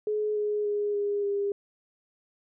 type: tone with pitch steps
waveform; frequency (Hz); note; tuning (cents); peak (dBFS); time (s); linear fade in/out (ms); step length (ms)
sine; 423.9 / 418.5 / 413.3 / 408 / 402.9; G#4 / G#4 / G#4 / G#4 / G4; +35 / +13 / -8 / -31 / +48; -25; 0.07-1.52; 2; 290
effects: none